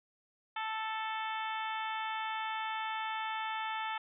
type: harmonic tone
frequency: 440 Hz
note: A4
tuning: in tune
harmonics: 2 / 3 / 4 / 5 / 6 / 7 / 8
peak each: -37 / -41 / -43 / -45 / -47 / -48 / -49 dBFS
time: 0.56-3.98 s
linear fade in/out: 5 ms
effects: none